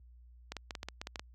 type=clicks; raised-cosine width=0.2 ms; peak=-22 dBFS; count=10; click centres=0.52 / 0.567 / 0.708 / 0.752 / 0.831 / 0.886 / 1.015 / 1.071 / 1.158 / 1.195 s; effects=added 60 Hz sine -51 dBFS peak until 1.34 s + high-pass 60 Hz 12 dB/octave